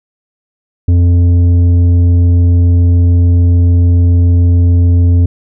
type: tone with tanh clipping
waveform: sine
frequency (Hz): 87.31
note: F2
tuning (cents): 0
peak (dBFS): -6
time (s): 0.88-5.26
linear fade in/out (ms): 5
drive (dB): 8
effects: none